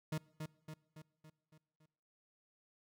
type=tone with echo; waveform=40% pulse; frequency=155.56 Hz; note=D#3; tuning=in tune; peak=-35 dBFS; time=0.12-0.18 s; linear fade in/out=5 ms; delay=280 ms; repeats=6; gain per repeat=-5 dB; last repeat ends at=1.86 s; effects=noise-tail reverb RT60 1.0 s tail -23 dB re dry